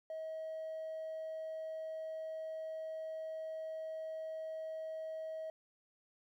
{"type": "tone", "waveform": "triangle", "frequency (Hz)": 637, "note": "D#5", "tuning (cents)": 41, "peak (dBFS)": -37, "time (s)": [0.1, 5.5], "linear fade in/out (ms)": 2, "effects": ["tanh soft clip ceiling -36 dBFS", "13-bit"]}